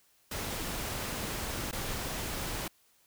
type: noise with dropouts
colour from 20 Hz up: pink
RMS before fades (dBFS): -36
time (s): 0.31-2.68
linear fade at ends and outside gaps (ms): 5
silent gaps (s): 1.713-1.727
effects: white hiss -67 dBFS RMS until 3.06 s